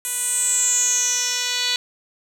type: tone with band-pass filter sweep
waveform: 10% pulse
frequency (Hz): 492.9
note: B4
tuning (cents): -3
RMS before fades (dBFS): -21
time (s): 0.05-1.76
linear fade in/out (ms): 0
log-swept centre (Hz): 9900 to 4300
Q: 7.5
effects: 8-bit